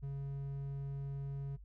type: tone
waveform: triangle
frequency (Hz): 138.59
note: C#3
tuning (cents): 0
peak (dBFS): -36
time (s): 0.02-1.57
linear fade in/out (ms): 20
effects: noise-tail reverb RT60 0.1 s tail -19 dB re dry + added 50 Hz sine -51 dBFS peak until 1.64 s